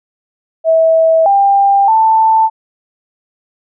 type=tone with pitch steps; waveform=sine; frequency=649 / 795 / 886 Hz; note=E5 / G5 / A5; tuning=-27 / +24 / +12 cents; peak=-6 dBFS; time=0.64-2.5 s; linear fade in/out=50 ms; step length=620 ms; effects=none